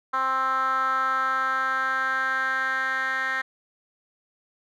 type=tone with band-pass filter sweep; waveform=10% pulse; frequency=263.3 Hz; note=C4; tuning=11 cents sharp; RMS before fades=-25 dBFS; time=0.13-3.42 s; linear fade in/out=10 ms; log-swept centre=1200 to 1800 Hz; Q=4.8; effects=none